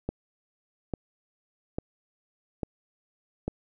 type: click train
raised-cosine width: 2 ms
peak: -16 dBFS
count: 5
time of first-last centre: 0.09-3.48 s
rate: 1.18 Hz
effects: none